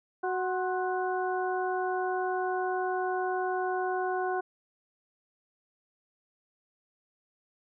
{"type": "harmonic tone with a mistuned harmonic", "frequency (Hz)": 370, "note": "F#4", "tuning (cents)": 0, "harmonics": [1, 2, 3, 4], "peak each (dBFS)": [-31, -31, -38, -37], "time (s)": [0.23, 4.41], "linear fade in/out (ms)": 10, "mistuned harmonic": 3, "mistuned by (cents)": -77, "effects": []}